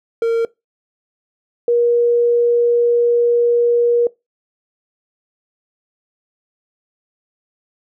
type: tone pair in turn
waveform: triangle / sine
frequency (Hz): 460 / 475.9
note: A#4 / A#4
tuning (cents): -23 / +36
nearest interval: minor second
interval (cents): 59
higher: second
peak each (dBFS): -11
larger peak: neither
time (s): 0.22-0.45 / 1.68-4.07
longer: second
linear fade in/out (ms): 2
effects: noise-tail reverb RT60 0.2 s tail -21 dB re dry